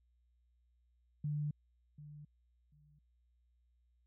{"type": "tone with echo", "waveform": "sine", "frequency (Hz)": 148.3, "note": "D3", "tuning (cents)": 17, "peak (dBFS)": -34, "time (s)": [1.24, 1.51], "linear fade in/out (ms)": 5, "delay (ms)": 740, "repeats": 2, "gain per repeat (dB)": -15, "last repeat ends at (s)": 2.99, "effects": ["added 60 Hz sine -70 dBFS peak until 4.06 s"]}